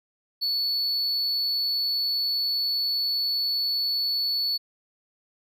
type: tone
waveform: triangle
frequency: 4435 Hz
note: C#8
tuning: in tune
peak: -22 dBFS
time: 0.41-4.58 s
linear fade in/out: 20 ms
effects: none